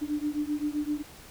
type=beating tone pair; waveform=sine; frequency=293.7 / 301.4 Hz; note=D4 / D4; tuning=0 / +45 cents; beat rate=7.7 Hz; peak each=-30 / -31 dBFS; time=0.01-1.03 s; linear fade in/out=20 ms; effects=pink hiss -49 dBFS RMS until 1.3 s